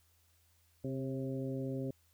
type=harmonic tone with a mistuned harmonic; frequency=132.5 Hz; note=C3; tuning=22 cents sharp; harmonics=1 / 2 / 3 / 4 / 5; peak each=-39 / -39 / -43 / -44 / -57 dBFS; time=0.84-1.91 s; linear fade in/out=5 ms; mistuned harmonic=4; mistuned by=+27 cents; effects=added 83 Hz sine -70 dBFS peak until 2.13 s + white hiss -72 dBFS RMS until 2.13 s